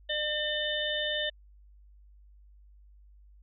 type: harmonic tone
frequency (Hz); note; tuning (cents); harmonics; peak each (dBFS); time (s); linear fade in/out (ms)
602; D5; +43; 1 / 3 / 5 / 6; -34 / -34 / -34 / -34; 0.09-1.3; 10
effects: added 50 Hz sine -53 dBFS peak until 3.42 s